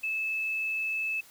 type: tone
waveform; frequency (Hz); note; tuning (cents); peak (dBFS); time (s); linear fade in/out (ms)
sine; 2613; E7; -16; -28; 0.03-1.21; 10
effects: white hiss -55 dBFS RMS until 1.3 s